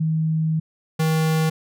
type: tone pair in turn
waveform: sine / square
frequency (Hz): 158.8 / 158.8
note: D#3 / D#3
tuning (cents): +36 / +36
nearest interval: unison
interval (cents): 0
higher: neither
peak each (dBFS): -18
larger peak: neither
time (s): 0-0.6 / 0.99-1.5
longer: first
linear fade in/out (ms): 10
effects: none